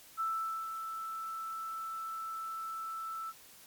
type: tone with ADSR envelope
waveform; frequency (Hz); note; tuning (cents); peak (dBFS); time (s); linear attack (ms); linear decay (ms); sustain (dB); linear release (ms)
sine; 1323; E6; +6; -30; 0.17-3.33; 34; 460; -7; 41
effects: white hiss -56 dBFS RMS until 3.66 s + MP3 96 kbps